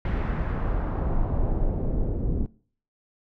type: noise with low-pass filter sweep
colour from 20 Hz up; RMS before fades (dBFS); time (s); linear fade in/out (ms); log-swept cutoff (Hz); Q
brown; -25; 0.05-2.46; 2; 2200 to 350; 1.3
effects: noise-tail reverb RT60 0.5 s tail -22 dB re dry